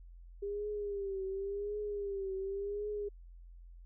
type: tone with vibrato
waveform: sine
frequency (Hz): 400.1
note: G4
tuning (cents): +35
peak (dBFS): -35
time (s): 0.42-3.09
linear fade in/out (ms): 10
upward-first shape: triangle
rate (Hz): 0.91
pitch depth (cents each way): 86
effects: added 43 Hz sine -50 dBFS peak until 3.85 s